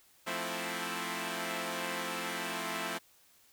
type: chord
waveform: 5% pulse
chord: F major seventh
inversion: none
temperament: equal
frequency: 174.61 / 220 / 261.6 / 329.6 Hz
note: F3 / A3 / C4 / E4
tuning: 0 / 0 / 0 / 0 cents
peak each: -29 dBFS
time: 0.26-2.99 s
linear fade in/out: 20 ms
effects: white hiss -64 dBFS RMS until 3.52 s